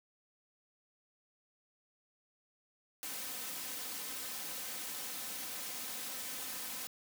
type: noise with comb filter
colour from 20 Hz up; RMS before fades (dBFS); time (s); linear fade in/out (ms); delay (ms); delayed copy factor
white; -42; 3.03-6.87; 0; 3.9; +0.6
effects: high-pass 100 Hz 12 dB/octave